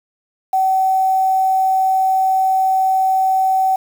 sine tone with quantisation, 761 Hz, F#5, 48 cents sharp, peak -12 dBFS, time 0.53-3.76 s, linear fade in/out 5 ms, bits 6, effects none

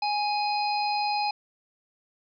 harmonic tone, 830.6 Hz, G#5, in tune, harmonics 1 / 3 / 5 / 6, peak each -25 / -34 / -35 / -35 dBFS, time 0.02-1.31 s, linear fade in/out 5 ms, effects none

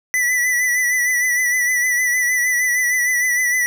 square tone with vibrato, 1975.5 Hz, B6, in tune, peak -16 dBFS, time 0.14-3.66 s, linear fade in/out 0 ms, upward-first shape sine, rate 6.5 Hz, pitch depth 40 cents each way, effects 8-bit

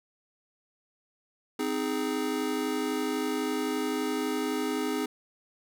square chord, Ab major, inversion first, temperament just, 259.6 / 311.5 / 415.3 Hz, C4 / Eb4 / Ab4, -13 / +2 / 0 cents, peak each -33 dBFS, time 1.59-5.06 s, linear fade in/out 5 ms, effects none

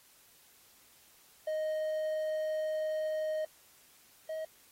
triangle tone pair in turn, 622.3 / 632.8 Hz, D#5 / D#5, 0 / +29 cents, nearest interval unison, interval 29 cents, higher second, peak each -29 / -33 dBFS, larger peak first, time 1.47-3.45 / 4.29-4.45 s, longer first, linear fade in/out 5 ms, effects white hiss -62 dBFS RMS until 4.71 s + AAC 48 kbps

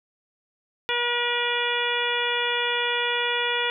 harmonic tone with a mistuned harmonic, 480.3 Hz, B4, 48 cents flat, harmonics 1 / 2 / 3 / 4 / 5 / 6 / 7, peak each -30 / -30 / -30 / -30 / -30 / -30 / -30 dBFS, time 0.89-3.7 s, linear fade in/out 0 ms, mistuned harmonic 7, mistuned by +29 cents, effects none

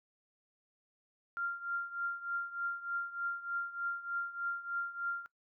sine tone with tremolo, 1390 Hz, F6, 9 cents flat, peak -31 dBFS, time 1.37-5.26 s, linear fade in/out 0 ms, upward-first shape triangle, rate 3.3 Hz, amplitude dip 85%, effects noise-tail reverb RT60 0.1 s tail -21 dB re dry

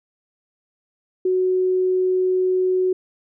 sine tone, 370 Hz, F#4, in tune, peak -16 dBFS, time 1.25-2.93 s, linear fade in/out 5 ms, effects none

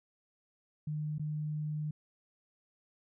sine tone with dropouts, 151.7 Hz, D#3, 44 cents flat, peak -33 dBFS, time 0.87-1.91 s, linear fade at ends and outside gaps 5 ms, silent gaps 1.183-1.195 s, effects none

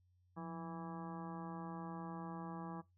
harmonic tone with a mistuned harmonic, 164.5 Hz, E3, 3 cents flat, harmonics 1 / 2 / 3 / 4 / 5 / 6 / 7 / 8 / 10, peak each -46 / -51 / -57 / -57 / -52 / -55 / -53 / -65 / -64 dBFS, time 0.36-2.82 s, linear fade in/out 20 ms, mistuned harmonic 1, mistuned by +100 cents, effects noise-tail reverb RT60 0.2 s tail -22 dB re dry + added 90 Hz sine -70 dBFS peak until 2.97 s

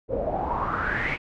pink noise with low-pass filter sweep, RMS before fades -27 dBFS, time 0.08-1.18 s, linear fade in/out 50 ms, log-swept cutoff 490 to 2400 Hz, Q 7.5, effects none

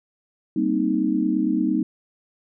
sine chord, C minor seventh, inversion second, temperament equal, 196 / 233.1 / 261.6 / 311.1 Hz, G3 / Bb3 / C4 / Eb4, 0 / 0 / 0 / 0 cents, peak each -26 / -25 / -25 / -22 dBFS, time 0.56-1.83 s, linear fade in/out 5 ms, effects none

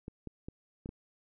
clicks, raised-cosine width 3 ms, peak -28 dBFS, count 5, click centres 0.081 / 0.273 / 0.485 / 0.859 / 0.891 s, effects none

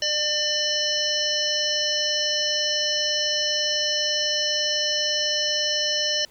harmonic tone, 598 Hz, D5, 31 cents sharp, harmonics 1 / 3 / 5 / 7 / 9 / 10, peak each -30 / -31 / -26 / -30 / -26 / -31 dBFS, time 0.02-6.25 s, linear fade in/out 2 ms, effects pink hiss -55 dBFS RMS until 6.3 s

